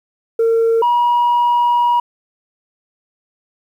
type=tone pair in turn; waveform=sine; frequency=456.1 / 960.9 Hz; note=A#4 / B5; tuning=-38 / -48 cents; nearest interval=octave + minor second; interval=1290 cents; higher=second; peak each=-9 dBFS; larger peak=neither; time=0.39-0.82 / 0.82-2 s; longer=second; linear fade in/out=5 ms; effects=tanh soft clip ceiling -9 dBFS + 8-bit